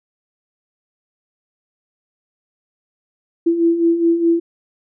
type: beating tone pair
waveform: sine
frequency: 331.9 / 336.7 Hz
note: E4 / E4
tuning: +12 / +37 cents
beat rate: 4.8 Hz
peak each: -20 / -13 dBFS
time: 3.46-4.4 s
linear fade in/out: 10 ms
effects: none